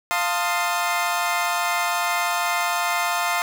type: chord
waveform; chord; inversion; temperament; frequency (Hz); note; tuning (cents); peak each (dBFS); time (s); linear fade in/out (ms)
25% pulse; F dominant seventh; none; equal with one note detuned; 698.5 / 893.3 / 1046.5 / 1244.5; F5 / A5 / C6 / Eb6; 0 / +26 / 0 / 0; -21 / -24 / -23 / -24; 0.11-3.42; 0
effects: none